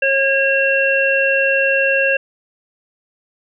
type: harmonic tone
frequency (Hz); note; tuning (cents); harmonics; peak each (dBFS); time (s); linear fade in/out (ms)
544; C#5; -33; 1 / 3 / 5; -17 / -17 / -17; 0.02-2.17; 5
effects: none